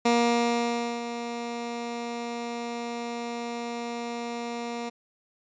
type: tone with ADSR envelope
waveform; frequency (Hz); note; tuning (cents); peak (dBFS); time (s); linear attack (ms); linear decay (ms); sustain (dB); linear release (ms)
15% pulse; 236.3; A#3; +24; -13; 0.05-4.9; 7; 950; -12; 16
effects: resampled to 16000 Hz